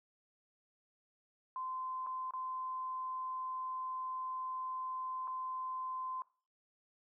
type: tone with dropouts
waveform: sine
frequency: 1033 Hz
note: C6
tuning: 22 cents flat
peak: -38 dBFS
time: 1.56-6.22 s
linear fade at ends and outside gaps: 1 ms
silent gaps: 2.064-2.069 / 2.308-2.336 / 5.274-5.278 s
effects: noise-tail reverb RT60 0.4 s tail -19 dB re dry